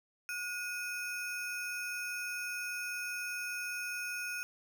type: ring-modulated tone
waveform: square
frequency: 1975.5 Hz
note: B6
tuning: in tune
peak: -34 dBFS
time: 0.29-4.43 s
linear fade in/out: 0 ms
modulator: 531 Hz
effects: none